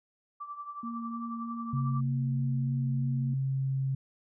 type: tone with tremolo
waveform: sine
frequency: 1167 Hz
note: D6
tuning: 11 cents flat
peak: -35 dBFS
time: 0.4-2.01 s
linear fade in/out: 10 ms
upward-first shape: triangle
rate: 11 Hz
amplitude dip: 75%
type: tone with vibrato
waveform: sine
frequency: 232.2 Hz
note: A#3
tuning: 7 cents flat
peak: -35 dBFS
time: 0.83-3.34 s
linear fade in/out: 5 ms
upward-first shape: sine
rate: 3.2 Hz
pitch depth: 10 cents each way
type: tone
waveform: sine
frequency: 134.2 Hz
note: C3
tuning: 44 cents sharp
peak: -27 dBFS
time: 1.73-3.95 s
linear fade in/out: 5 ms
effects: none